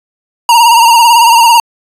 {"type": "tone with vibrato", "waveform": "square", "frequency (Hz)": 932.3, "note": "A#5", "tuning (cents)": 0, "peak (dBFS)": -3, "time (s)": [0.49, 1.6], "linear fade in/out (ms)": 2, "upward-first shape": "sine", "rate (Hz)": 18, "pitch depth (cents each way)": 58, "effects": ["resampled to 32000 Hz"]}